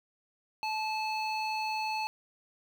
square tone with low-pass filter, 869 Hz, A5, 22 cents flat, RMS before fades -33 dBFS, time 0.63-2.07 s, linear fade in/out 0 ms, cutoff 3700 Hz, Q 4.1, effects 9-bit

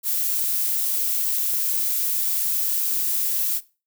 violet noise, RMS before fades -23 dBFS, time 0.03-3.61 s, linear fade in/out 50 ms, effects noise-tail reverb RT60 0.3 s tail -18 dB re dry

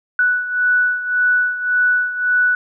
sine beating tone pair, 1480 / 1481.8 Hz, F#6 / F#6, 0 / +2 cents, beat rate 1.8 Hz, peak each -15 / -20 dBFS, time 0.19-2.55 s, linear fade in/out 2 ms, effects none

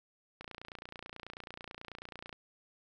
click train, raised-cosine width 0.3 ms, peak -28 dBFS, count 57, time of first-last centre 0.41-2.328 s, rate 29.2 Hz, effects none

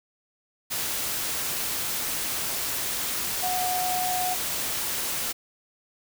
sine tone in noise, 731 Hz, F#5, 21 cents flat, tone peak -26 dBFS, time 3.42-4.35 s, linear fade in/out 20 ms, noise white, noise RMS -29 dBFS, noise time 0.7-5.33 s, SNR 0 dB, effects none

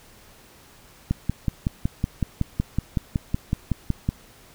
click train, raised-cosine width 5 ms, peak -9 dBFS, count 17, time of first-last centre 1.11-4.09 s, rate 5.37 Hz, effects pink hiss -51 dBFS RMS until 4.54 s

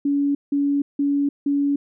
sine tone bursts, 283.6 Hz, C#4, 40 cents sharp, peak -17 dBFS, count 4, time 0.05-1.76 s, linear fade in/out 5 ms, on 300 ms, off 170 ms, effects none

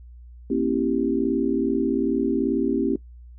sine chord, A# diminished seventh, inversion none, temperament equal with one note detuned, 233.1 / 271.3 / 329.6 / 392 Hz, A#3 / C#4 / E4 / G4, 0 / -37 / 0 / 0 cents, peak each -26 / -23 / -26 / -26 dBFS, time 0.5-2.96 s, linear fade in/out 5 ms, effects noise-tail reverb RT60 0.1 s tail -20 dB re dry + added 60 Hz sine -41 dBFS peak until 3.38 s

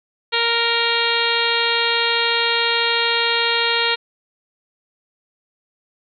harmonic tone, 466.2 Hz, A#4, in tune, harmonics 1 / 2 / 3 / 4 / 5 / 6 / 7 / 8 / 9, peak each -25 / -25 / -25 / -25 / -25 / -25 / -25 / -25 / -25 dBFS, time 0.32-3.96 s, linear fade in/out 20 ms, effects none

